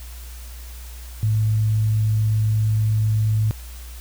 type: tone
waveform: sine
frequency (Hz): 108.4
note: A2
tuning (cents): -25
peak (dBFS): -16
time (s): 1.23-3.51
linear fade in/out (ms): 0
effects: added 60 Hz sine -34 dBFS peak until 4 s + white hiss -44 dBFS RMS until 4 s